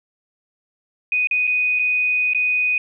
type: tone with dropouts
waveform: sine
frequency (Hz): 2489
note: D#7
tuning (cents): 0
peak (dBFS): -16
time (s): 1.12-2.78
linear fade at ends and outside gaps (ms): 2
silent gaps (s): 1.272-1.311 / 1.47-1.475 / 1.79-1.794 / 2.335-2.347
effects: none